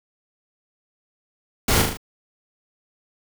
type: noise with echo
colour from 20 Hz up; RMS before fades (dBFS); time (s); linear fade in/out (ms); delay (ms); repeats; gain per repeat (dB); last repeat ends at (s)
pink; -19; 1.68-1.82; 5; 38; 4; -4; 1.972
effects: none